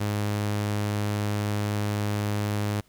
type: tone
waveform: sawtooth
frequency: 103.83 Hz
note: G#2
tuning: in tune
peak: -21 dBFS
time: 0-2.81 s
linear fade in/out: 10 ms
effects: pink hiss -62 dBFS RMS until 2.88 s